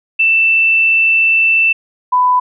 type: tone pair in turn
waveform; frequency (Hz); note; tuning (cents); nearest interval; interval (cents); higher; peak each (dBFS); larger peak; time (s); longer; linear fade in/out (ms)
sine; 2663 / 997.5; E7 / B5; +17 / +17; octave + perfect fourth; 1700; first; -8; neither; 0.19-1.73 / 2.12-2.4; first; 10
effects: none